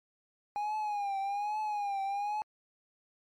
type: tone with vibrato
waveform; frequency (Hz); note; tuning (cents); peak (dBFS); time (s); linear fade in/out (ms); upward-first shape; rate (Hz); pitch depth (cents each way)
triangle; 819; G#5; -24; -29; 0.56-2.42; 0; triangle; 1.2; 93
effects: MP3 64 kbps